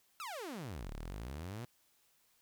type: exponential two-way sweep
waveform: sawtooth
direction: down then up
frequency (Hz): 1378 to 32.98 to 126.5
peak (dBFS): -38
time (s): 0.2-1.65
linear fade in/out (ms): 0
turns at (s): 0.92
effects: white hiss -72 dBFS RMS until 2.41 s